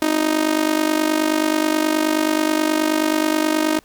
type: tone with amplitude modulation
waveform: sawtooth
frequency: 311.1 Hz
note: D#4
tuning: in tune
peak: -9 dBFS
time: 0.02-3.79 s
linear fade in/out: 2 ms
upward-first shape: sine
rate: 49.4 Hz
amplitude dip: 80%
effects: pink hiss -54 dBFS RMS until 3.84 s